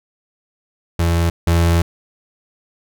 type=tone pair in turn; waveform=35% pulse; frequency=84.5 / 84.5 Hz; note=E2 / E2; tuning=+43 / +43 cents; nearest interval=unison; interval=0 cents; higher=neither; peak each=-12 / -10 dBFS; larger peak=second; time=0.99-1.3 / 1.47-1.82 s; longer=second; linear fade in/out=5 ms; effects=none